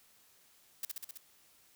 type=noise with echo; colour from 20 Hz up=blue; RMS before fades=-37 dBFS; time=0.83-0.85 s; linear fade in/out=2 ms; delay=65 ms; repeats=5; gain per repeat=-2 dB; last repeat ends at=1.175 s; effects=white hiss -65 dBFS RMS until 1.75 s